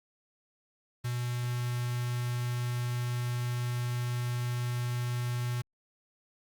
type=tone with notch filter; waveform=square; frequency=122 Hz; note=B2; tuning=21 cents flat; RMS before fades=-32 dBFS; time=1.04-5.62 s; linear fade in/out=10 ms; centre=480 Hz; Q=0.53; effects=Opus 24 kbps